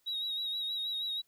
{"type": "tone with vibrato", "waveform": "sine", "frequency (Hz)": 3818, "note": "A#7", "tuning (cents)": 41, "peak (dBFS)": -31, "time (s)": [0.06, 1.22], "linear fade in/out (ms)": 20, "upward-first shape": "sine", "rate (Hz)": 6.3, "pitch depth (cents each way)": 43, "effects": ["tanh soft clip ceiling -30 dBFS", "white hiss -73 dBFS RMS until 1.27 s"]}